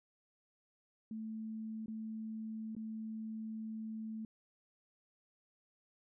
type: tone with dropouts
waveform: sine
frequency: 220 Hz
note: A3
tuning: in tune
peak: -40 dBFS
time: 1.11-4.25 s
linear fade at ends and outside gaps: 2 ms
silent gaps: 1.86-1.881 / 2.751-2.765 s
effects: none

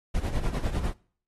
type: noise with tremolo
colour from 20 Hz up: brown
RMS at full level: -25 dBFS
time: 0.14-0.93 s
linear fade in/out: 10 ms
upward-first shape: sine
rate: 10 Hz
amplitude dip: 70%
effects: noise-tail reverb RT60 0.5 s tail -23 dB re dry + AAC 32 kbps

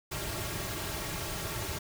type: noise with comb filter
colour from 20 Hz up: pink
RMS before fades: -36 dBFS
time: 0.11-1.79 s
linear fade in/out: 10 ms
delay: 4 ms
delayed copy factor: -0.65
effects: none

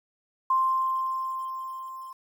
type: tone with level ramp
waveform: sine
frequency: 1050 Hz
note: C6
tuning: 6 cents sharp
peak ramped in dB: -19 to -38 dBFS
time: 0.5-2.13 s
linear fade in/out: 5 ms
effects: 9-bit

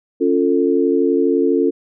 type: chord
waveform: sine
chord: Db augmented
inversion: none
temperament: equal with one note detuned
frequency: 277.2 / 349.2 / 444.9 Hz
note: Db4 / F4 / A4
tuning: 0 / 0 / +19 cents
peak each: -17 dBFS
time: 0.2-1.71 s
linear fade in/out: 20 ms
effects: none

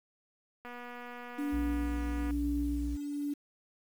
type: click train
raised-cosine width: 0.5 ms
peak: -31 dBFS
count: 404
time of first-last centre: 0.65-2.308 s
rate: 243 Hz
type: tone with tremolo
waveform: sine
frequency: 288.7 Hz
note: D4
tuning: 30 cents flat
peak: -30 dBFS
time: 1.38-3.34 s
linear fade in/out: 10 ms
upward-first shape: sine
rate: 1.1 Hz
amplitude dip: 45%
type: tone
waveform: triangle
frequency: 59.3 Hz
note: A#1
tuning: 30 cents sharp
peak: -31 dBFS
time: 1.52-2.97 s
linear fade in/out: 20 ms
effects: 9-bit

